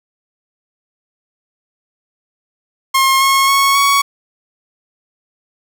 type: tone with pitch steps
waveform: sawtooth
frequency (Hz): 1071 / 1086.6 / 1102.4 / 1118.4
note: C6 / C#6 / C#6 / C#6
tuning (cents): +40 / -35 / -10 / +15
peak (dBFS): -6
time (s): 2.94-4.02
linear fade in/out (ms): 10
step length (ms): 270
effects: none